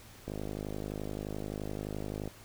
click train, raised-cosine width 2 ms, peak -24 dBFS, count 104, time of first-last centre 0.28-2.276 s, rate 51.6 Hz, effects added 103 Hz sine -58 dBFS peak until 2.44 s + pink hiss -54 dBFS RMS until 2.44 s

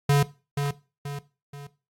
square tone with echo, 142.6 Hz, C#3, 49 cents sharp, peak -17 dBFS, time 0.09-0.23 s, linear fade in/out 5 ms, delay 480 ms, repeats 3, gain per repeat -7 dB, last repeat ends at 1.67 s, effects noise-tail reverb RT60 0.3 s tail -17 dB re dry + AAC 48 kbps

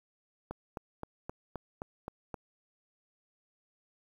click train, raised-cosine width 1 ms, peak -24 dBFS, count 8, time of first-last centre 0.51-2.342 s, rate 3.82 Hz, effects 9-bit

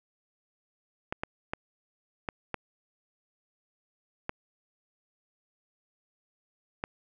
clicks, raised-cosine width 0.5 ms, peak -16 dBFS, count 7, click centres 1.125 / 1.235 / 1.535 / 2.288 / 2.543 / 4.294 / 6.839 s, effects none

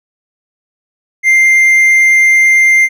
triangle tone, 2097 Hz, C7, 3 cents sharp, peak -3 dBFS, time 1.23-2.89 s, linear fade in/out 50 ms, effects none

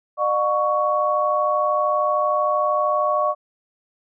sine tone cluster, 605 / 718 / 1116 Hz, D#5 / F5 / C#6, -49 / +48 / +11 cents, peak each -21 / -26 / -20 dBFS, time 0.17-3.35 s, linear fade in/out 50 ms, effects none

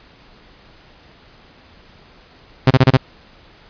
sawtooth tone bursts, 130.81 Hz, C3, in tune, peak -3 dBFS, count 5, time 2.67-2.97 s, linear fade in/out 5 ms, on 36 ms, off 30 ms, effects pink hiss -47 dBFS RMS until 3.69 s + resampled to 11025 Hz

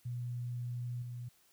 sine tone with level steps, 121.7 Hz, B2, 25 cents flat, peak -36 / -40 dBFS, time 0.05-1.29 s, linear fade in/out 10 ms, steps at 1.02 s, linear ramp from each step 5 ms, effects white hiss -68 dBFS RMS until 1.52 s

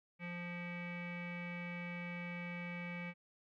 square tone with low-pass filter, 174.61 Hz, F3, in tune, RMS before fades -44 dBFS, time 0.19-3.14 s, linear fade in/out 50 ms, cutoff 2300 Hz, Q 8.6, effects none

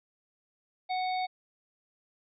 harmonic tone, 740 Hz, F#5, in tune, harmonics 1 / 3 / 5 / 6, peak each -29 / -39 / -43 / -45 dBFS, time 0.89-1.27 s, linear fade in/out 20 ms, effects none

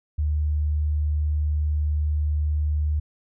sine tone, 75.2 Hz, D2, 42 cents sharp, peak -20 dBFS, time 0.18-3 s, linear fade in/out 10 ms, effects none

